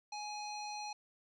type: tone with low-pass filter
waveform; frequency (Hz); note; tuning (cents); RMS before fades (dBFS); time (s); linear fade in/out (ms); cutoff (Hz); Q
square; 836; G#5; +11; -43; 0.12-0.93; 5; 5100; 6
effects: none